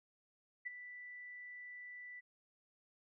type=tone with ADSR envelope; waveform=sine; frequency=1975.5 Hz; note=B6; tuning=in tune; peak=-37 dBFS; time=0.65-2.21 s; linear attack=19 ms; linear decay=16 ms; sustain=-11 dB; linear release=22 ms; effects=none